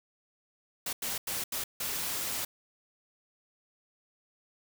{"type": "noise bursts at uneven times", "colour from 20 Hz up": "white", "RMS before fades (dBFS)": -34, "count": 5, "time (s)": [[0.86, 0.93], [1.02, 1.18], [1.27, 1.44], [1.52, 1.64], [1.8, 2.45]], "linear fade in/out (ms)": 5, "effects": []}